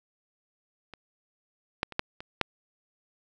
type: clicks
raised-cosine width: 0.3 ms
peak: -27 / -10 / -25 / -9 / -24 / -7 dBFS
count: 6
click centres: 0.937 / 1.831 / 1.923 / 1.994 / 2.205 / 2.413 s
effects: none